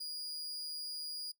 40% pulse tone with amplitude modulation, 4872 Hz, D#8, 37 cents flat, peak -37 dBFS, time 0-1.32 s, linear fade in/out 10 ms, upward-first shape sine, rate 153 Hz, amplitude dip 35%, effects noise-tail reverb RT60 0.1 s tail -18 dB re dry

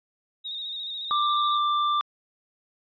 sine tone with vibrato, 3729 Hz, A#7, in tune, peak -31 dBFS, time 0.44-1.59 s, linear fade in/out 20 ms, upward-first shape square, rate 14 Hz, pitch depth 34 cents each way
square tone, 1182 Hz, D6, 11 cents sharp, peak -22 dBFS, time 1.11-2.01 s, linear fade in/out 0 ms
effects resampled to 11025 Hz

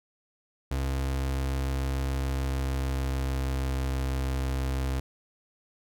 35% pulse tone with pitch glide, 66.9 to 66.06 Hz, C2 to C2, +39 to +17 cents, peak -25 dBFS, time 0.71-5 s, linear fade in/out 5 ms, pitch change -22 cents, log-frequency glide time 2.15-3.97 s, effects none

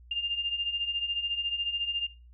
sine beating tone pair, 2794 / 2808 Hz, F7 / F7, 0 / +9 cents, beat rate 14 Hz, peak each -35 / -29 dBFS, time 0.11-2.07 s, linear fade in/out 5 ms, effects noise-tail reverb RT60 0.3 s tail -18 dB re dry + added 60 Hz sine -50 dBFS peak until 2.33 s

